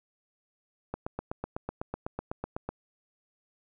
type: click train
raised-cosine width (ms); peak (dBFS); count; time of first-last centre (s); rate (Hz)
1; -19; 15; 0.94-2.69; 8
effects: none